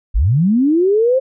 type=linear sweep; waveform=sine; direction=up; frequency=36.71 to 538 Hz; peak=-10 dBFS; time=0.14-1.2 s; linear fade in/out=20 ms; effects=none